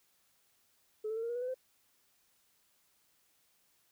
sine tone with pitch steps, 430 / 441.3 / 452.9 / 464.9 / 477.1 / 489.7 / 502.6 / 515.8 Hz, A4 / A4 / A#4 / A#4 / A#4 / B4 / B4 / C5, -40 / +5 / -50 / -5 / +40 / -15 / +30 / -25 cents, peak -33 dBFS, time 1.04-1.544 s, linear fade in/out 10 ms, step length 63 ms, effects tanh soft clip ceiling -30 dBFS + white hiss -72 dBFS RMS until 3.91 s

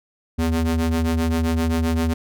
square ring-modulated tone, 82.41 Hz, E2, in tune, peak -16 dBFS, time 0.38-2.14 s, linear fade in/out 10 ms, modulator 161 Hz, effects none

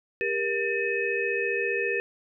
sine tone cluster, 399 / 473.9 / 1791 / 2548 Hz, G4 / A#4 / A6 / D#7, +31 / +28 / +30 / +41 cents, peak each -30 dBFS, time 0.21-2 s, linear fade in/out 0 ms, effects none

